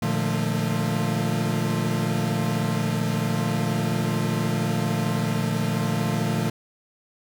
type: chord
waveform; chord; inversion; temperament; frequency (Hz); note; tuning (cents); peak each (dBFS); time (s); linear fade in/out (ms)
40% pulse; Bb major seventh; none; equal with one note detuned; 116.54 / 150.26 / 174.61 / 220; Bb2 / D3 / F3 / A3; 0 / +40 / 0 / 0; -27; 0.02-6.5; 5
effects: none